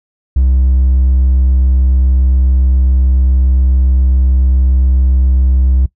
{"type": "tone with hard clipping", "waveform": "sine", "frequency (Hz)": 64.8, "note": "C2", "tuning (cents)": -16, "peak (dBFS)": -8, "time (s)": [0.36, 5.86], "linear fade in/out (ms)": 5, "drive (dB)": 2, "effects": ["noise-tail reverb RT60 0.1 s tail -19 dB re dry"]}